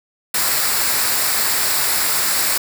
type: noise with comb filter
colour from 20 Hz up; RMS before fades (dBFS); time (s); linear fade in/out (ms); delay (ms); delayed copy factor
white; -18; 0.34-2.58; 5; 0.32; -0.5
effects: none